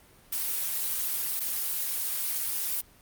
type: noise with dropouts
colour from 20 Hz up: blue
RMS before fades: -30 dBFS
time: 0.32-2.81 s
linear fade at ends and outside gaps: 5 ms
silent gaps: 1.396-1.403 s
effects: pink hiss -57 dBFS RMS until 3.01 s + Opus 32 kbps